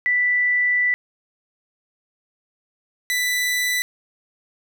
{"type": "tone pair in turn", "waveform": ["sine", "sawtooth"], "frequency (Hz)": [1975.5, 1983.8], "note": ["B6", "B6"], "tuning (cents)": [0, 7], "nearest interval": "unison", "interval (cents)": 7, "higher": "second", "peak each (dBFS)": -16, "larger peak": "neither", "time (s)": [[0.06, 0.94], [3.1, 3.82]], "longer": "first", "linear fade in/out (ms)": 0, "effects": []}